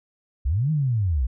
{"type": "linear two-way sweep", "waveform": "sine", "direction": "up then down", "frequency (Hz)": [54.7, 160, 54.7], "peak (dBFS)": -19, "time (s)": [0.45, 1.27], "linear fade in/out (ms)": 10, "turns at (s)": 0.71, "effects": []}